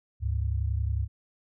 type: tone pair together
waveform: sine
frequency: 71.13 / 102.2 Hz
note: C#2 / G#2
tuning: +45 / -27 cents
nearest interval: tritone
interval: 628 cents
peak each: -27 / -29 dBFS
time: 0.2-1.08 s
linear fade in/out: 50 ms
effects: none